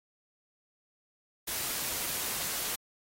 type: noise with amplitude modulation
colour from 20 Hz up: white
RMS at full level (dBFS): -32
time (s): 1.47-2.76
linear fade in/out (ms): 10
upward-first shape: sine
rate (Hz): 253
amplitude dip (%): 45
effects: AAC 48 kbps